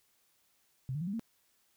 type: tone with pitch steps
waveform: sine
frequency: 130.81 / 150.26 / 172.6 / 198.27 / 227.8 Hz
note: C3 / D3 / F3 / G3 / A#3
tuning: 0 / +40 / -20 / +20 / -40 cents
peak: -33 dBFS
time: 0.89-1.195 s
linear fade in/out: 0 ms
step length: 61 ms
effects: white hiss -72 dBFS RMS until 1.76 s